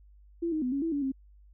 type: tone with pitch steps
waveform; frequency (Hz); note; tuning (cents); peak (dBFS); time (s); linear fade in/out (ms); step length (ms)
sine; 337.6 / 311.8 / 251.5 / 278.1 / 329 / 285.4 / 267.4; E4 / D#4 / B3 / C#4 / E4 / D4 / C4; +41 / +4 / +32 / +6 / -3 / -49 / +38; -27; 0.42-1.12; 10; 100
effects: added 50 Hz sine -53 dBFS peak until 1.53 s